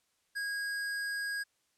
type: tone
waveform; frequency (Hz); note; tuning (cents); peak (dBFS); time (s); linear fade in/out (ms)
square; 1640; G#6; -22; -34; 0.35-1.44; 20
effects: white hiss -75 dBFS RMS until 1.77 s + low-pass 10000 Hz 12 dB/octave